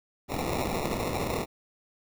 violet noise with sample-and-hold, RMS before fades -30 dBFS, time 0.28-1.46 s, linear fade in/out 50 ms, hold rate 1575 Hz, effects none

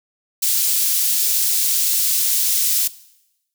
white high-pass noise, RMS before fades -18 dBFS, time 0.42-2.88 s, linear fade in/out 10 ms, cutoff 4500 Hz, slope 12 dB/octave, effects noise-tail reverb RT60 0.9 s tail -19 dB re dry

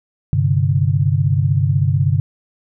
sine chord, G suspended fourth, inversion none, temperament equal, 98 / 130.81 / 146.83 Hz, G2 / C3 / D3, 0 / 0 / 0 cents, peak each -17 dBFS, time 0.33-2.2 s, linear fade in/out 0 ms, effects none

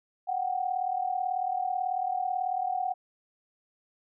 sine tone pair together, 732 / 770.2 Hz, F#5 / G5, -19 / -31 cents, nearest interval minor second, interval 88 cents, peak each -29 / -31 dBFS, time 0.27-2.94 s, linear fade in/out 20 ms, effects none

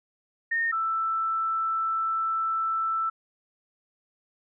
sine tone pair in turn, 1836 / 1325.3 Hz, A#6 / E6, -27 / +9 cents, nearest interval tritone, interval 564 cents, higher first, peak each -23 / -24 dBFS, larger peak first, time 0.51-0.72 / 0.72-3.1 s, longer second, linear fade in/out 10 ms, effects none

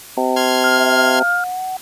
harmonic tone, 128.6 Hz, C3, 30 cents flat, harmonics 2 / 3 / 4 / 5 / 6 / 7, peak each -22 / -22 / -22 / -22 / -22 / -22 dBFS, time 0.17-1.23 s, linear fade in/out 5 ms
15% pulse chord, F minor, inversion second, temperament equal, 1046.5 / 1396.9 / 1661.2 Hz, C6 / F6 / Ab6, 0 / 0 / 0 cents, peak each -18 / -17 / -17 dBFS, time 0.36-1.2 s, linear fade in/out 10 ms
sine tone with tremolo, 1409 Hz, F6, 15 cents sharp, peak -14 dBFS, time 0.64-1.44 s, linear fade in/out 2 ms, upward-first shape sine, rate 3.4 Hz, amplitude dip 45%
sine tone with pitch glide, 659.3 to 748.6 Hz, E5 to F#5, 0 to +20 cents, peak -21 dBFS, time 0.77-1.77 s, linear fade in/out 5 ms, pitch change +220 cents, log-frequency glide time 0.98-1.62 s
effects white hiss -37 dBFS RMS until 1.81 s + resampled to 32000 Hz

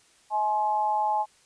sine tone with amplitude modulation, 848 Hz, G#5, 36 cents sharp, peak -19 dBFS, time 0.3-1.26 s, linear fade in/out 50 ms, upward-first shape sine, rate 209 Hz, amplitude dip 70%, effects white hiss -60 dBFS RMS until 1.45 s + resampled to 22050 Hz

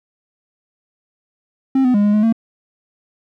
triangle tone with pitch steps, 266.1 / 251.7 / 204.9 / 206.9 / 211.7 / 226.4 Hz, C4 / B3 / G#3 / G#3 / G#3 / A3, +29 / +33 / -23 / -6 / +33 / +50 cents, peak -9 dBFS, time 1.75-2.326 s, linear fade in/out 5 ms, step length 96 ms, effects none

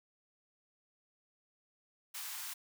white high-pass noise, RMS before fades -43 dBFS, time 2.14-2.54 s, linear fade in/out 10 ms, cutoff 790 Hz, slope 48 dB/octave, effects none

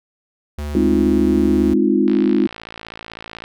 square tone, 73.7 Hz, D2, 7 cents sharp, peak -24 dBFS, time 0.58-1.74 s, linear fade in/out 5 ms
sine chord, F minor seventh, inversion first, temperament equal, 207.7 / 261.6 / 311.1 / 349.2 Hz, Ab3 / C4 / Eb4 / F4, 0 / 0 / 0 / 0 cents, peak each -18 dBFS, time 0.75-2.47 s, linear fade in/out 2 ms
click train, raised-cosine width 0.3 ms, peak -16 dBFS, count 77, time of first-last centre 2.08-3.44 s, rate 55.9 Hz
effects none

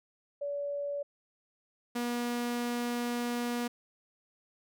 sine / sawtooth tone pair in turn, 572 / 240.5 Hz, D5 / B3, -46 / -46 cents, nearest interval octave + minor third, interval 1500 cents, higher first, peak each -32 / -27 dBFS, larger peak second, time 0.41-1.03 / 1.95-3.68 s, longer second, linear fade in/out 10 ms, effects none

